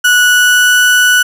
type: tone with pitch glide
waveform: 35% pulse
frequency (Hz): 1471 to 1480.4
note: F#6 to F#6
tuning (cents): -11 to 0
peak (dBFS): -4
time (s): 0.04-1.23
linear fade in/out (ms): 10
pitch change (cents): +11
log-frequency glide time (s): 0.21-0.83
effects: none